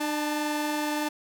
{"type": "tone pair together", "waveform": "sawtooth", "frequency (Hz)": [300.5, 880], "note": ["D4", "A5"], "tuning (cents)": [40, 0], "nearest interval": "octave + perfect fifth", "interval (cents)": 1860, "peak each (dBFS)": [-24, -28], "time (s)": [0, 1.09], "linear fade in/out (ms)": 10, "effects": []}